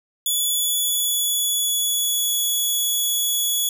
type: tone with pitch glide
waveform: 10% pulse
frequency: 3426 to 3387 Hz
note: A7 to G#7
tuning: -47 to +33 cents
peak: -12 dBFS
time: 0.26-3.69 s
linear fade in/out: 2 ms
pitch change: -20 cents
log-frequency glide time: 0.5-2.38 s
effects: none